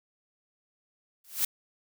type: noise with exponential growth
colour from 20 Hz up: blue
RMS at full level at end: -22 dBFS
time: 1.24-1.45 s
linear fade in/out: 5 ms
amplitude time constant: 45 ms
effects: none